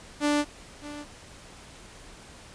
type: tone with echo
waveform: sawtooth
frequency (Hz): 293.7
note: D4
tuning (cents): 0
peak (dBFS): -18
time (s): 0.2-0.45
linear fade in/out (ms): 50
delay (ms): 610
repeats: 1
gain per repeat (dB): -15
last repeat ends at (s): 1.06
effects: pink hiss -48 dBFS RMS until 2.54 s + resampled to 22050 Hz